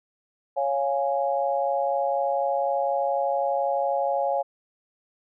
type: chord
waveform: sine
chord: Db major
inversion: none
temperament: equal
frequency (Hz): 554.4 / 698.5 / 830.6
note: Db5 / F5 / Ab5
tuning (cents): 0 / 0 / 0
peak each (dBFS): -25 / -27 / -27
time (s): 0.56-4.43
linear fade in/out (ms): 20
effects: none